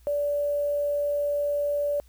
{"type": "tone with quantisation", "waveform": "sine", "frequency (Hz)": 579, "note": "D5", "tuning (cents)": -25, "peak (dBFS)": -23, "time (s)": [0.07, 2], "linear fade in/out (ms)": 0, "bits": 8, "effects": ["added 60 Hz sine -52 dBFS peak until 2.08 s", "white hiss -64 dBFS RMS until 2.08 s"]}